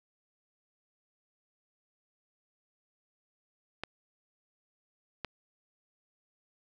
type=clicks; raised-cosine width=0.3 ms; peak=-19 dBFS; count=2; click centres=3.836 / 5.247 s; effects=none